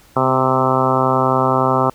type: harmonic tone with a mistuned harmonic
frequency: 130.81 Hz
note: C3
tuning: in tune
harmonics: 1 / 2 / 3 / 4 / 5 / 6 / 7 / 8 / 9 / 10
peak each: -22 / -22 / -22 / -22 / -22 / -22 / -22 / -22 / -22 / -22 dBFS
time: 0.16-1.9 s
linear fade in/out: 5 ms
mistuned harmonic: 2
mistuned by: -23 cents
effects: pink hiss -49 dBFS RMS until 1.94 s